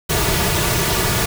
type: noise with comb filter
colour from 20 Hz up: pink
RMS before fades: -18 dBFS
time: 0.09-1.26 s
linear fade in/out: 10 ms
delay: 3.8 ms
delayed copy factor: -0.6
effects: none